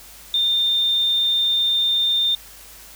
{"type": "tone", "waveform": "sine", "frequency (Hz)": 3614, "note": "A7", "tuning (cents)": 46, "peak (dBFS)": -16, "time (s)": [0.34, 2.35], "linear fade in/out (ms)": 2, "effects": ["added 50 Hz sine -50 dBFS peak until 2.95 s", "white hiss -43 dBFS RMS until 2.95 s"]}